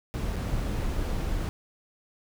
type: noise with dropouts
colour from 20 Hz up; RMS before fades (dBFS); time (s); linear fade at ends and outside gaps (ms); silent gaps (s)
brown; -29; 0.14-1.49; 0; 0.358-0.364
effects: none